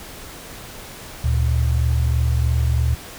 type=tone pair together; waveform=sine; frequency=73.42 / 116.54 Hz; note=D2 / A#2; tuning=0 / 0 cents; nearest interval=minor sixth; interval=800 cents; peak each=-17 / -20 dBFS; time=1.24-2.95 s; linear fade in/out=5 ms; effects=pink hiss -37 dBFS RMS until 3.18 s